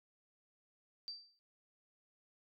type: tone with exponential decay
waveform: sine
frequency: 4663 Hz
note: D8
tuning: 13 cents flat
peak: -39 dBFS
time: 1.08-1.39 s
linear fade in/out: 0 ms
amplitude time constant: 67 ms
effects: none